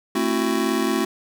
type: chord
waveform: square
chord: F# half-diminished seventh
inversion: first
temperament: just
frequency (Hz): 222 / 266.4 / 333 / 370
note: A3 / C4 / E4 / F#4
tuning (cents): +16 / +31 / +18 / 0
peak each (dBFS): -26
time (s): 0.15-1.05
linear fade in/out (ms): 5
effects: none

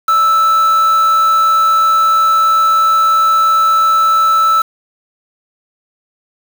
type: tone with quantisation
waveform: triangle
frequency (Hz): 1318.5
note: E6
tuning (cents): 0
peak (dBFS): -6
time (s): 0.08-4.62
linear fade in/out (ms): 5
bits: 4
effects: none

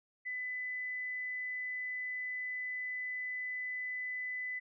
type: tone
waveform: sine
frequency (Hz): 2003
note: B6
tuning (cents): +24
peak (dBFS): -36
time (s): 0.25-4.6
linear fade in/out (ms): 20
effects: none

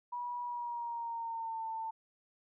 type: tone with pitch glide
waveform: sine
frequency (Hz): 970 to 894.6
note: B5 to A5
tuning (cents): -31 to +28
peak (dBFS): -36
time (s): 0.12-1.91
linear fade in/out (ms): 10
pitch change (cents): -141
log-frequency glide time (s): 0.43-1.65
effects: none

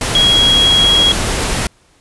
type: tone in noise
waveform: sine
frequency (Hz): 3300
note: G#7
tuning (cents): -12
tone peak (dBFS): -8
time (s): 0.15-1.12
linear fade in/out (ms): 2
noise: pink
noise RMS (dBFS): -17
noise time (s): 0.01-1.67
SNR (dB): +6
effects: pink hiss -52 dBFS RMS until 2 s + resampled to 24000 Hz

